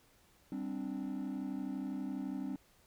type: chord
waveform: triangle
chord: G suspended fourth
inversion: none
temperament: equal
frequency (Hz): 196 / 261.6 / 293.7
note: G3 / C4 / D4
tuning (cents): 0 / 0 / 0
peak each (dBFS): -39 / -37 / -39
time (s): 0.52-2.56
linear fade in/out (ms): 2
effects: tanh soft clip ceiling -30 dBFS + pink hiss -67 dBFS RMS until 2.86 s

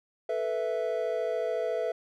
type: chord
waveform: triangle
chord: A suspended second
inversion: none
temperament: equal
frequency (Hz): 440 / 493.9 / 659.3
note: A4 / B4 / E5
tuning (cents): 0 / 0 / 0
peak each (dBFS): -31 / -30 / -29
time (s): 0.29-1.92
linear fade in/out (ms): 5
effects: none

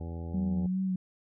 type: harmonic tone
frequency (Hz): 83.7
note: E2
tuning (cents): +27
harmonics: 1 / 2 / 3 / 4 / 5 / 6 / 7 / 9 / 10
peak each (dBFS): -36 / -42 / -46 / -48 / -50 / -52 / -53 / -55 / -56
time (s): 0-0.67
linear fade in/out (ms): 10
type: tone with vibrato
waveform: sine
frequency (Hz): 185.7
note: F#3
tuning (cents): +7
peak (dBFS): -27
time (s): 0.34-0.96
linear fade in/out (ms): 5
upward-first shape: sine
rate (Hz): 2.6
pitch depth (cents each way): 42
effects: none

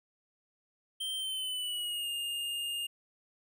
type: tone with pitch glide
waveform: square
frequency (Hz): 3136 to 2826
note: G7 to F7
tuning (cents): 0 to +20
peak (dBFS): -34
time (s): 1-2.87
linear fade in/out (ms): 10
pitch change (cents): -180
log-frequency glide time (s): 1.16-2.09
effects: none

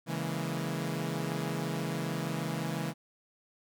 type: chord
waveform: sawtooth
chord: A# half-diminished seventh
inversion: first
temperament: equal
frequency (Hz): 138.59 / 164.81 / 207.7 / 233.1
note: C#3 / E3 / G#3 / A#3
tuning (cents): 0 / 0 / 0 / 0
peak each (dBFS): -33 / -31 / -36 / -37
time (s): 0.06-2.94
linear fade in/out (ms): 50
effects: none

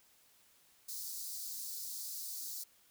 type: high-pass noise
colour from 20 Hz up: white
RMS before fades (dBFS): -43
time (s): 0.88-2.64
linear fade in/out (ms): 10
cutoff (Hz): 4200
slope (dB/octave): 48
effects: white hiss -67 dBFS RMS until 2.9 s

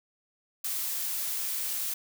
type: noise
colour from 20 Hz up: blue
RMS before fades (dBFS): -32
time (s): 0.64-1.94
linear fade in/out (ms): 5
effects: none

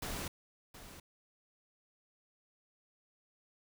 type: noise with echo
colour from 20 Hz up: pink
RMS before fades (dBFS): -40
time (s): 0.02-0.28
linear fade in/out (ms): 5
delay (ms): 720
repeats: 1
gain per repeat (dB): -12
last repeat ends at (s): 1
effects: none

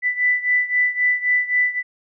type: beating tone pair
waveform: sine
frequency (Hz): 1985 / 1988.8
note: B6 / B6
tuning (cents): +8 / +12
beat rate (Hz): 3.8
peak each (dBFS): -18 / -21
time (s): 0.02-1.83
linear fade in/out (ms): 50
effects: none

